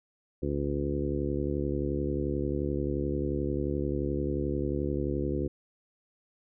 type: harmonic tone with a mistuned harmonic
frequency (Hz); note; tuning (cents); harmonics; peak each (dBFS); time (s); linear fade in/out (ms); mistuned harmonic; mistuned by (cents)
71.4; D2; -48; 1 / 2 / 3 / 4 / 5 / 6 / 7; -34 / -35 / -38 / -34 / -33 / -39 / -38; 0.42-5.48; 10; 1; -22
effects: none